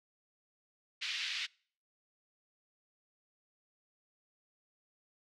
pink band-pass noise, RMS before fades -38 dBFS, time 1.01-1.47 s, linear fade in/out 20 ms, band 2100 to 4500 Hz, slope 24 dB/octave, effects noise-tail reverb RT60 0.5 s tail -26 dB re dry

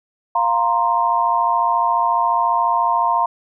sine chord, F suspended fourth, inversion none, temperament equal, 698.5 / 932.3 / 1046.5 Hz, F5 / Bb5 / C6, 0 / 0 / 0 cents, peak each -21 / -17 / -19 dBFS, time 0.35-3.26 s, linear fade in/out 5 ms, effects none

